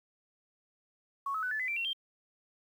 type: tone with pitch steps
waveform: sine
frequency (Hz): 1108 / 1287.5 / 1496.2 / 1738.6 / 2020 / 2348 / 2728 / 3170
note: C#6 / E6 / F#6 / A6 / B6 / D7 / F7 / G7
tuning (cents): -1 / -41 / +19 / -21 / +39 / -1 / -41 / +19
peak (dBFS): -31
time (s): 1.26-1.932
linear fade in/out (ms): 5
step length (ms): 84
effects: 10-bit